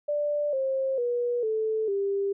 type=tone with pitch steps; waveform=sine; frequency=588 / 533 / 483.2 / 438 / 397 Hz; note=D5 / C5 / B4 / A4 / G4; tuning=+2 / +32 / -38 / -8 / +22 cents; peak=-24 dBFS; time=0.08-2.33 s; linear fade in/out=10 ms; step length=450 ms; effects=none